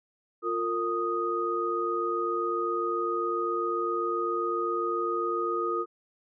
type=tone cluster; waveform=sine; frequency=350.5 / 458 / 1243 Hz; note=F4 / A#4 / D#6; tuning=+6 / -31 / -2 cents; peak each=-31 / -32 / -29 dBFS; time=0.42-5.86 s; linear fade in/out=50 ms; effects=none